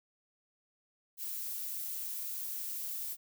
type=noise; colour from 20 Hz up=violet; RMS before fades=-39 dBFS; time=1.17-3.17 s; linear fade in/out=50 ms; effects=none